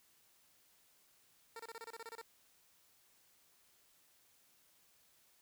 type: tone bursts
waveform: 15% pulse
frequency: 456.2 Hz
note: A#4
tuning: 37 cents flat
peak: -40 dBFS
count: 11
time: 1.56-2.215 s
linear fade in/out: 2 ms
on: 35 ms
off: 27 ms
effects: white hiss -70 dBFS RMS until 5.41 s